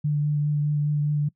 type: tone with vibrato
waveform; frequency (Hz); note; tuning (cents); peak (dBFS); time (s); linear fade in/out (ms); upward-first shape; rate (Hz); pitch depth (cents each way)
sine; 147.9; D3; +13; -20; 0.04-1.29; 10; triangle; 4.9; 17
effects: noise-tail reverb RT60 0.1 s tail -22 dB re dry